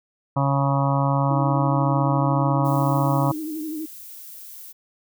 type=harmonic tone; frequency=138.59 Hz; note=C#3; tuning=in tune; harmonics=1 / 2 / 4 / 5 / 6 / 7 / 8 / 9; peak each=-20 / -27 / -28 / -30 / -30 / -27 / -29 / -33 dBFS; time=0.36-3.32 s; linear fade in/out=10 ms
type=tone with vibrato; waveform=sine; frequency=311.1 Hz; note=D#4; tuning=in tune; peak=-27 dBFS; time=1.3-3.86 s; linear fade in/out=10 ms; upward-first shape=triangle; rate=12 Hz; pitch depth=78 cents each way
type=noise; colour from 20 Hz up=violet; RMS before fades=-40 dBFS; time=2.64-4.73 s; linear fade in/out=20 ms
effects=none